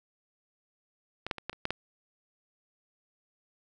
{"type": "clicks", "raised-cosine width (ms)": 0.3, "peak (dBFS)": [-19, -13, -23, -17, -30, -14, -14], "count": 7, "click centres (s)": [1.266, 1.312, 1.383, 1.496, 1.53, 1.654, 1.706], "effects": []}